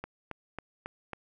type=click train; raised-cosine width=0.5 ms; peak=-22 dBFS; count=5; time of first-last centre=0.04-1.133 s; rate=3.66 Hz; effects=none